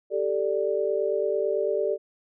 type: chord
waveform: sine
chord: G suspended second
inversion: none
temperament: just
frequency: 392 / 441 / 588 Hz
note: G4 / A4 / D5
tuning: 0 / +4 / +2 cents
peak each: -27 dBFS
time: 0.1-1.98 s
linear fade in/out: 50 ms
effects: none